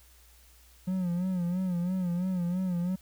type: tone with vibrato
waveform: triangle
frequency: 180 Hz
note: F#3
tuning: 47 cents flat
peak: -25 dBFS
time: 0.87-2.96 s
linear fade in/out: 10 ms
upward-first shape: sine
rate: 3 Hz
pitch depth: 78 cents each way
effects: added 60 Hz sine -57 dBFS peak until 3.01 s + white hiss -60 dBFS RMS until 3.01 s